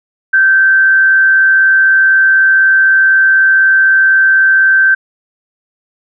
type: tone with frequency modulation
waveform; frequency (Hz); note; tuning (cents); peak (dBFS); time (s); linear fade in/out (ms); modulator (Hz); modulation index
sine; 1554; G6; -16; -5; 0.33-4.95; 10; 117; 0.27
effects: none